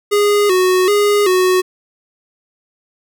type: tone with vibrato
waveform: square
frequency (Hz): 389.7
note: G4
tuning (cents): -10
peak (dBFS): -11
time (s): 0.11-1.62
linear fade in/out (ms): 20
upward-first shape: square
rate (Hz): 1.3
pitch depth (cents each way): 95
effects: none